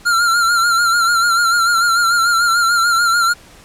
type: tone with vibrato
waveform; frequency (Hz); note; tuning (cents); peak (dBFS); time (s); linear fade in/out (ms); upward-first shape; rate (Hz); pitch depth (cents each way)
square; 1385; F6; -15; -12; 0.05-3.34; 20; sine; 6.8; 53
effects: pink hiss -43 dBFS RMS until 3.64 s + low-pass 11000 Hz 12 dB/octave